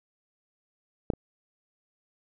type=clicks; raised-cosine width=2 ms; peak=-10 / -25 dBFS; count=2; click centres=1.102 / 1.136 s; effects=none